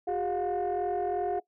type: tone cluster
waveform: sine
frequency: 363.2 / 406 / 714 Hz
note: F#4 / G#4 / F5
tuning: -32 / -39 / +38 cents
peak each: -31 / -31 / -29 dBFS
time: 0.07-1.4 s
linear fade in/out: 10 ms
effects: noise-tail reverb RT60 0.1 s tail -20 dB re dry + tanh soft clip ceiling -23 dBFS